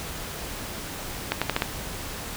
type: accelerating click train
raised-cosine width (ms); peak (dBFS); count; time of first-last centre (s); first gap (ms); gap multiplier
0.3; -6; 5; 1.32-1.621; 96; 0.84
effects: pink hiss -35 dBFS RMS until 2.36 s